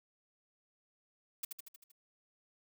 blue noise with echo, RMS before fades -38 dBFS, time 1.43-1.45 s, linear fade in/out 5 ms, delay 78 ms, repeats 6, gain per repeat -4 dB, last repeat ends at 1.918 s, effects none

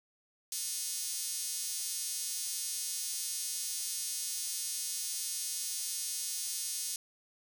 5% pulse tone with high-pass filter, 359.7 Hz, F#4, 49 cents flat, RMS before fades -37 dBFS, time 0.52-6.96 s, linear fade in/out 2 ms, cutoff 7000 Hz, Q 7.8, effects none

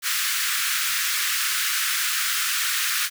pink high-pass noise, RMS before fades -24 dBFS, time 0.02-3.1 s, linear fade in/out 50 ms, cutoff 1300 Hz, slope 48 dB/octave, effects none

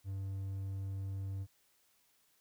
triangle tone, 97 Hz, G2, 18 cents flat, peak -35 dBFS, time 0.04-1.47 s, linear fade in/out 50 ms, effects white hiss -72 dBFS RMS until 2.4 s

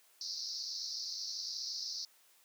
white band-pass noise, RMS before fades -41 dBFS, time 0.21-2.05 s, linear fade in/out 2 ms, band 4200 to 5700 Hz, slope 96 dB/octave, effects white hiss -66 dBFS RMS until 2.44 s + high-pass 400 Hz 12 dB/octave

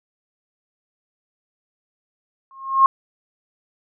sine tone with exponential growth, 1075 Hz, C6, 47 cents sharp, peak -6 dBFS, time 2.51-2.86 s, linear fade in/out 1 ms, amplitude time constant 76 ms, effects none

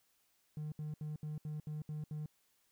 triangle tone bursts, 151.9 Hz, D#3, 41 cents flat, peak -36 dBFS, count 8, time 0.57-2.26 s, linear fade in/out 2 ms, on 150 ms, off 70 ms, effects tanh soft clip ceiling -33 dBFS + white hiss -75 dBFS RMS until 2.71 s

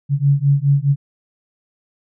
sine beating tone pair, 138.59 / 143.39 Hz, C#3 / D3, 0 / -41 cents, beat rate 4.8 Hz, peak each -15 dBFS, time 0.09-0.96 s, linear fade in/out 50 ms, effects none

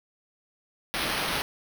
white noise with sample-and-hold, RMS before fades -29 dBFS, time 0.94-1.42 s, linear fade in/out 0 ms, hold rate 7350 Hz, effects none

